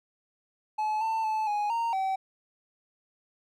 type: tone with pitch steps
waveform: triangle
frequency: 858 / 891 / 870 / 831 / 925 / 767 Hz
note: A5 / A5 / A5 / G#5 / A#5 / G5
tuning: -44 / +22 / -20 / +1 / -14 / -38 cents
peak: -24 dBFS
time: 0.78-2.16 s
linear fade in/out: 10 ms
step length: 230 ms
effects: none